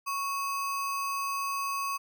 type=tone with sample-and-hold; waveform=sine; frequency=1108.7 Hz; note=C#6; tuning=in tune; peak=-29 dBFS; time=0.06-1.98 s; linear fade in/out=20 ms; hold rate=3675 Hz; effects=none